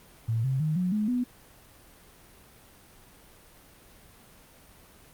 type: tone with pitch steps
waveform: sine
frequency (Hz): 113.5 / 132.66 / 155.05 / 181.21 / 211.8 / 247.5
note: A#2 / C3 / D#3 / F#3 / G#3 / B3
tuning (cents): -46 / +24 / -6 / -36 / +34 / +4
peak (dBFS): -24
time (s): 0.28-1.24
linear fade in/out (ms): 10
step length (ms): 160
effects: pink hiss -54 dBFS RMS until 5.13 s + Opus 32 kbps